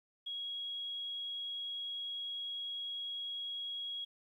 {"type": "tone", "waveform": "sine", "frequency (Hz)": 3310, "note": "G#7", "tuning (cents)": -6, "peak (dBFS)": -38, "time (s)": [0.26, 4.05], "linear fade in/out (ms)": 10, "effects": ["12-bit"]}